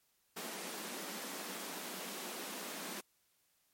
pink high-pass noise, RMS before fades -44 dBFS, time 0.36-3.01 s, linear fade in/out 10 ms, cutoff 180 Hz, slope 96 dB/octave, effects white hiss -75 dBFS RMS until 3.73 s + MP3 64 kbps

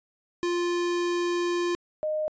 square / sine tone pair in turn, 349.2 / 615.9 Hz, F4 / D#5, 0 / -18 cents, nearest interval minor seventh, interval 982 cents, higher second, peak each -25 dBFS, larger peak neither, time 0.43-1.75 / 2.03-2.28 s, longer first, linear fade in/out 0 ms, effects resampled to 16000 Hz

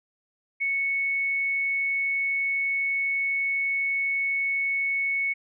sine tone, 2212 Hz, C#7, 4 cents flat, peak -23 dBFS, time 0.6-5.34 s, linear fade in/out 20 ms, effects none

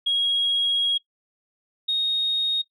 sine tone pair in turn, 3295 / 3727 Hz, G#7 / A#7, -14 / -1 cents, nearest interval major second, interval 213 cents, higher second, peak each -18 / -19 dBFS, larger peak first, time 0.06-0.98 / 1.88-2.62 s, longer first, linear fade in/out 10 ms, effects noise-tail reverb RT60 0.1 s tail -21 dB re dry + tanh soft clip ceiling -15 dBFS

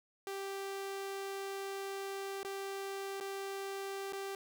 sawtooth tone with dropouts, 392 Hz, G4, in tune, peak -35 dBFS, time 0.27-4.35 s, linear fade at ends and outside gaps 1 ms, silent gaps 2.431-2.448 / 3.201-3.209 / 4.124-4.131 s, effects none

